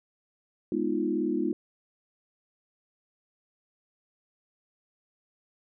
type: chord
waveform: sine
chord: F half-diminished seventh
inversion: first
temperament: equal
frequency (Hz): 207.7 / 246.9 / 311.1 / 349.2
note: Ab3 / Cb4 / Eb4 / F4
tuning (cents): 0 / 0 / 0 / 0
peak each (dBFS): -33 / -32 / -29 / -30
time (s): 0.72-1.53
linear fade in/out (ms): 2
effects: none